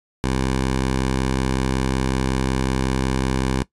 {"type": "tone", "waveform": "10% pulse", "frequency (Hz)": 65.41, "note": "C2", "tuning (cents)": 0, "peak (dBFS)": -11, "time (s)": [0.24, 3.63], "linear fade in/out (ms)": 0, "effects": ["noise-tail reverb RT60 0.1 s tail -18 dB re dry", "resampled to 24000 Hz"]}